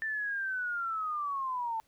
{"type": "linear sweep", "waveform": "sine", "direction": "down", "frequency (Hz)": [1786, 880], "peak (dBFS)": -31, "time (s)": [0.02, 1.8], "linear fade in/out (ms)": 0, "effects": ["pink hiss -69 dBFS RMS until 1.87 s"]}